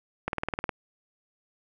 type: click train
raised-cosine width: 0.5 ms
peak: -13 dBFS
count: 9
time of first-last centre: 0.28-0.692 s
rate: 19.4 Hz
effects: none